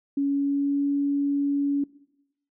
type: tone with pitch glide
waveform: sine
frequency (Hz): 280 to 282.9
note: C#4 to C#4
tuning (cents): +18 to +35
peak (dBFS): -21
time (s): 0.17-1.84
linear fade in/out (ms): 5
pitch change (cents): +17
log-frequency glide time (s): 0.28-0.87
effects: noise-tail reverb RT60 0.9 s tail -21 dB re dry

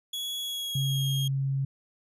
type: tone with pitch glide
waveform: 40% pulse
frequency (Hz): 3361 to 3252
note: G#7 to G#7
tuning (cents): +20 to -37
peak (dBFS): -30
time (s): 0.13-1.28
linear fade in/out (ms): 5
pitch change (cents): -57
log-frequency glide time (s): 0.39-1.08
type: tone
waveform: sine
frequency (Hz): 136.1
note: C#3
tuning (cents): -31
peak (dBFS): -25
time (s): 0.75-1.65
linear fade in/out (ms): 5
effects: none

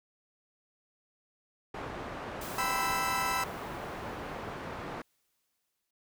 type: low-pass noise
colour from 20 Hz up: white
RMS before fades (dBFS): -40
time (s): 1.74-5.02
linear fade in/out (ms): 5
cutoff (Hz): 1100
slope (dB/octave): 12
type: noise with exponential decay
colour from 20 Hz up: white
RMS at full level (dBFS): -44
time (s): 2.41-5.91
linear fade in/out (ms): 5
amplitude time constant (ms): 760
type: chord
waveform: 30% pulse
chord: C major seventh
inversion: second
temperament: equal with one note detuned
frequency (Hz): 784 / 987.8 / 1027.3 / 1318.5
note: G5 / B5 / C6 / E6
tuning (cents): 0 / 0 / -32 / 0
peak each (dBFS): -34 / -31 / -34 / -31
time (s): 2.58-3.44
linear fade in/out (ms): 5
effects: none

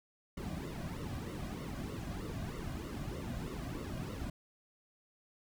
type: noise with flanger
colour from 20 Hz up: brown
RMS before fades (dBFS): -41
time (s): 0.37-4.3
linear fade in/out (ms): 5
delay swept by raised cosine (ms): 1.2 to 2.3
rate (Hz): 3.2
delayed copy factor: -0.85
effects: none

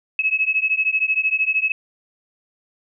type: beating tone pair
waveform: sine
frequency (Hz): 2570 / 2583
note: E7 / E7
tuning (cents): -45 / -36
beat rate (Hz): 13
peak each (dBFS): -20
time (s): 0.19-1.72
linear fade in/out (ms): 2
effects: none

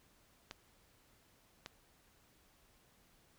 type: clicks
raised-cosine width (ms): 0.2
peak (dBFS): -27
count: 2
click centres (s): 0.511 / 1.661
effects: pink hiss -69 dBFS RMS until 3.38 s

